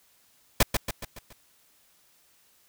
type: noise with echo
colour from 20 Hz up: pink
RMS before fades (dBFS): -18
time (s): 0.6-0.63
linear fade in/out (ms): 5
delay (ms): 140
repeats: 5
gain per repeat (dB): -6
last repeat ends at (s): 1.33
effects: white hiss -63 dBFS RMS until 2.68 s